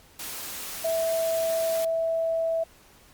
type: high-pass noise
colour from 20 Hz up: white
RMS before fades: -36 dBFS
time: 0.19-1.85 s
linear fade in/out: 5 ms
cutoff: 110 Hz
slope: 12 dB/octave
type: tone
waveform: sine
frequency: 656 Hz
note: E5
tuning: 9 cents flat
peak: -23 dBFS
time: 0.84-2.64 s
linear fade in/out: 10 ms
effects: pink hiss -55 dBFS RMS until 3.13 s + Opus 48 kbps